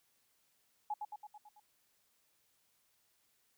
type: tone with echo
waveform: sine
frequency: 840 Hz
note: G#5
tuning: 19 cents sharp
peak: -34 dBFS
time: 0.9-0.94 s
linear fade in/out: 5 ms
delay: 110 ms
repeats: 6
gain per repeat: -4 dB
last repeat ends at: 1.6 s
effects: white hiss -75 dBFS RMS until 3.57 s